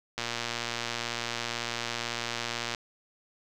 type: click train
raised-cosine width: 0.2 ms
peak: -14 dBFS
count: 304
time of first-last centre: 0.18-2.748 s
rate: 118 Hz
effects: none